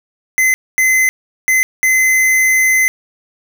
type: tone bursts at uneven times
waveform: square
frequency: 2048 Hz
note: C7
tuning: 38 cents flat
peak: -10 dBFS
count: 4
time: 0.38-0.54 / 0.78-1.09 / 1.48-1.63 / 1.83-2.88 s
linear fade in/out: 0 ms
effects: none